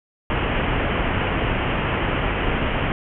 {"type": "low-pass noise", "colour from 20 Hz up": "pink", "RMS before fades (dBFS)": -22, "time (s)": [0.3, 2.92], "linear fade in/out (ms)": 0, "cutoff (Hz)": 3100, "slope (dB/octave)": 96, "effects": []}